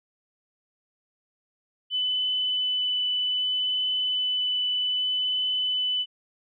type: tone with vibrato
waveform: sine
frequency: 3000 Hz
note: F#7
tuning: 23 cents sharp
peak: -23 dBFS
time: 1.9-6.06 s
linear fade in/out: 50 ms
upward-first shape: triangle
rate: 0.63 Hz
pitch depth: 8 cents each way
effects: none